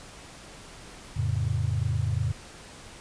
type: chord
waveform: sine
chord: F augmented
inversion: none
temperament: equal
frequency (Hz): 87.31 / 110 / 138.59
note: F2 / A2 / C#3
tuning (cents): 0 / 0 / 0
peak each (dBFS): -29 / -27 / -30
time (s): 1.16-2.32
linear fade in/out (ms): 10
effects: pink hiss -46 dBFS RMS until 3 s + resampled to 22050 Hz